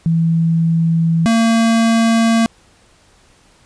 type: tone pair in turn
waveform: sine / square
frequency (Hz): 164.81 / 227.6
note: E3 / A#3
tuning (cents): 0 / -41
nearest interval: tritone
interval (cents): 559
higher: second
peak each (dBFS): -11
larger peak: neither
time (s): 0.06-1.26 / 1.26-2.46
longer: neither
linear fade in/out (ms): 0
effects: pink hiss -51 dBFS RMS until 3.65 s + resampled to 22050 Hz